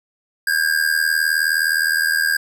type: tone with amplitude modulation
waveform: square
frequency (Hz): 1613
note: G6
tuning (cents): +49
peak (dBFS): -13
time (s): 0.47-2.37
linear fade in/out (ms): 5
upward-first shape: sine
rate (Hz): 79.4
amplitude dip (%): 80
effects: none